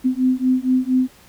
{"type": "beating tone pair", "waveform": "sine", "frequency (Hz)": [254.4, 258.7], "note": ["C4", "C4"], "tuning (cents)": [-48, -19], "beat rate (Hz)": 4.3, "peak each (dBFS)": -18, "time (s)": [0.04, 1.08], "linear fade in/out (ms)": 20, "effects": ["pink hiss -49 dBFS RMS until 1.28 s"]}